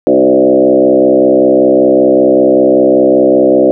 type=tone with frequency modulation; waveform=sine; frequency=440 Hz; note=A4; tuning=in tune; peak=-4 dBFS; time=0.07-3.71 s; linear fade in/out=0 ms; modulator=65.2 Hz; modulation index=2.7; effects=none